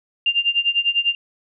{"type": "tone with tremolo", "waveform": "sine", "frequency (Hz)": 2794, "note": "F7", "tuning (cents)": 0, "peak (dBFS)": -13, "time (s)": [0.26, 1.15], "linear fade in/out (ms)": 2, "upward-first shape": "sine", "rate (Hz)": 10, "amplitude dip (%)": 90, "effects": []}